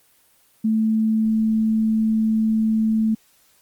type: tone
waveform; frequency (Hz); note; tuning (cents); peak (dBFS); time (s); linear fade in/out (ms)
sine; 220; A3; 0; -16; 0.64-3.15; 10
effects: white hiss -58 dBFS RMS until 3.61 s + Opus 24 kbps